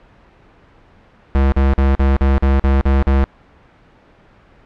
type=tone bursts; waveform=square; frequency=67.8 Hz; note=C#2; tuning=38 cents flat; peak=-11 dBFS; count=9; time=1.35-3.24 s; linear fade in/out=0 ms; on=170 ms; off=45 ms; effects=pink hiss -48 dBFS RMS until 4.65 s + low-pass 2000 Hz 12 dB/octave